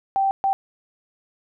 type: tone bursts at uneven times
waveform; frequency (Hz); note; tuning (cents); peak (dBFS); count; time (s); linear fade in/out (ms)
sine; 780; G5; -9; -17; 2; 0.16-0.31 / 0.44-0.53; 0
effects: none